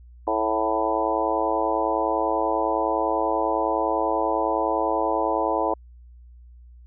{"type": "harmonic tone with a mistuned harmonic", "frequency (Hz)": 110, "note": "A2", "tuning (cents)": 0, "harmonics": [3, 4, 5, 6, 7, 8, 9], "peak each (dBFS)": [-29, -29, -28, -28, -28, -28, -28], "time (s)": [0.27, 5.74], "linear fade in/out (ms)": 5, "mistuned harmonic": 7, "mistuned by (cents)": -20, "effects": ["added 60 Hz sine -44 dBFS peak until 6.86 s"]}